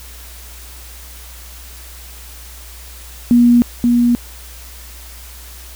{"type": "tone with echo", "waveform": "sine", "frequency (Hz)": 240, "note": "B3", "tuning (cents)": -49, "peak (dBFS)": -6, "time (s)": [3.31, 3.62], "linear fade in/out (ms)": 0, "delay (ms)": 530, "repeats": 1, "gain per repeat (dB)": -3, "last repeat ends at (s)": 4.15, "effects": ["added 60 Hz sine -35 dBFS peak until 5.75 s", "white hiss -38 dBFS RMS until 5.75 s"]}